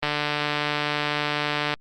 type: click train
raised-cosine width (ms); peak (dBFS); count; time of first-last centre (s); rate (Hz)
0.3; -8; 254; 0.03-1.739; 148
effects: Opus 24 kbps